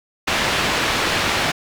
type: low-pass noise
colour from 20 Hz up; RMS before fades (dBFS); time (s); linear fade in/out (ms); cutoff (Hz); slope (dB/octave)
white; -20; 0.27-1.52; 10; 3000; 12
effects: none